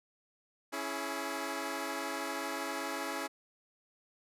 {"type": "chord", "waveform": "10% pulse", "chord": "C# minor", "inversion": "none", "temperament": "equal with one note detuned", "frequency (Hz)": [277.2, 329.6, 422.1], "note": ["C#4", "E4", "G#4"], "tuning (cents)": [0, 0, 28], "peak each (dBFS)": [-31, -31, -33], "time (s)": [0.72, 3.28], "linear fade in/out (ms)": 20, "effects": ["resampled to 32000 Hz"]}